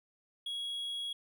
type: tone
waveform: triangle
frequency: 3322 Hz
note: G#7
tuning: in tune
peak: -34 dBFS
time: 0.46-1.13 s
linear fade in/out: 5 ms
effects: none